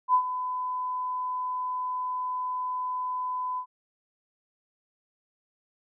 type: tone with ADSR envelope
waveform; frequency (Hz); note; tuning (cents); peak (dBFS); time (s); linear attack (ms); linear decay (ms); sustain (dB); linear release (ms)
sine; 1006; B5; +32; -16; 0.08-3.66; 60; 81; -12; 80
effects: none